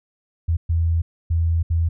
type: tone bursts at uneven times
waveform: sine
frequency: 83 Hz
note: E2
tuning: 12 cents sharp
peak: -16 dBFS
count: 4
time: 0.48-0.57 / 0.69-1.02 / 1.3-1.63 / 1.7-1.89 s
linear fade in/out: 10 ms
effects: none